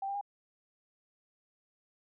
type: tone with pitch steps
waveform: sine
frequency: 782 / 796.1 / 810.5 Hz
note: G5 / G5 / G#5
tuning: -4 / +27 / -42 cents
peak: -33 dBFS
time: 0.02-0.212 s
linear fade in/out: 5 ms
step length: 64 ms
effects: none